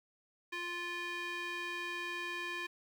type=tone with band-pass filter; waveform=square; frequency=349.2 Hz; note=F4; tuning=in tune; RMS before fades=-40 dBFS; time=0.52-2.67 s; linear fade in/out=10 ms; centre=2200 Hz; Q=1.9; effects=10-bit